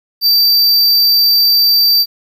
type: tone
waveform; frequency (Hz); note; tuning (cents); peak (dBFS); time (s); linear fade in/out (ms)
square; 4657; D8; -15; -8; 0.21-2.06; 50
effects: 8-bit